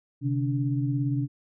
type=tone cluster; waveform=sine; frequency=131.4 / 148.8 / 287.8 Hz; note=C3 / D3 / D4; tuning=+8 / +23 / -35 cents; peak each=-25 / -34 / -29 dBFS; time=0.21-1.28 s; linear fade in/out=50 ms; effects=none